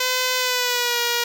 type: tone with pitch glide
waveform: 5% pulse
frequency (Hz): 508 to 476.7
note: B4 to A#4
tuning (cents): +49 to +39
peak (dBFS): -8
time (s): 0-1.24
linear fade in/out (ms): 5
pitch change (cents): -110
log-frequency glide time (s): 0.37-1
effects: none